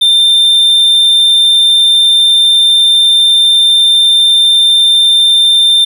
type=tone; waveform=triangle; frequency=3588 Hz; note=A7; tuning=33 cents sharp; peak=-3 dBFS; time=0.01-5.85 s; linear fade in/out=10 ms; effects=none